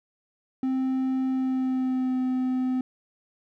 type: tone with pitch glide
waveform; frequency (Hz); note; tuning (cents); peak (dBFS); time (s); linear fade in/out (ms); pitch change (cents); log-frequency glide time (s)
triangle; 261.6 to 256.2; C4 to C4; 0 to -36; -21; 0.63-2.81; 2; -36; 1.29-2.18
effects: none